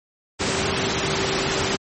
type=tone in noise; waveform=sine; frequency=387 Hz; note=G4; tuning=22 cents flat; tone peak=-28 dBFS; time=0.39-1.77 s; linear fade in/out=20 ms; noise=pink; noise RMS=-22 dBFS; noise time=0.39-1.77 s; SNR=-9 dB; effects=high-pass 100 Hz 12 dB/octave + MP3 32 kbps